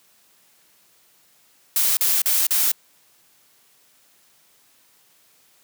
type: noise bursts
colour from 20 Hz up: blue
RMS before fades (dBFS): -19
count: 4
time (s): 1.76-2.717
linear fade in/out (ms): 2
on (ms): 210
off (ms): 39
effects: white hiss -58 dBFS RMS until 5.63 s + high-pass 100 Hz 12 dB/octave